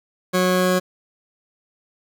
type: tone pair together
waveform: 20% pulse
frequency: 183.06 / 549 Hz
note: F#3 / C#5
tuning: -18 / -17 cents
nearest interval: octave + perfect fifth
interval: 1901 cents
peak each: -13 / -18 dBFS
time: 0.33-0.8 s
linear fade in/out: 20 ms
effects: none